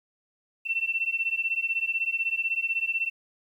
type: beating tone pair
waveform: sine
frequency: 2686 / 2702 Hz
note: E7 / E7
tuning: +32 / +42 cents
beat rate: 16 Hz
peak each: -28 dBFS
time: 0.65-3.1 s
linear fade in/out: 20 ms
effects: 10-bit